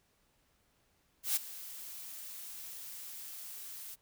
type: noise with ADSR envelope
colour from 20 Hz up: blue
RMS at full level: -29 dBFS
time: 1.23-3.96 s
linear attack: 130 ms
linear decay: 18 ms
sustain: -17 dB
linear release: 25 ms
effects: pink hiss -73 dBFS RMS until 4.01 s